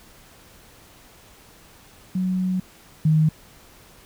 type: tone pair in turn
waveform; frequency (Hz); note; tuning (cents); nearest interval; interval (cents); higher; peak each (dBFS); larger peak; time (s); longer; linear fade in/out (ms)
sine; 185 / 156.02; F#3 / D#3; 0 / +5; minor third; 295; first; -20 / -14; second; 2.15-2.6 / 3.05-3.29; first; 5
effects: pink hiss -50 dBFS RMS until 4.05 s